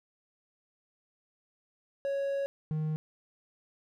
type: tone pair in turn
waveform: triangle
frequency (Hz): 554.4 / 155.16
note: C#5 / D#3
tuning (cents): 0 / -4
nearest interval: octave + minor seventh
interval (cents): 2204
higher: first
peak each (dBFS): -27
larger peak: neither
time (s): 2.05-2.46 / 2.71-2.96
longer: first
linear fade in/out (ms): 0
effects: none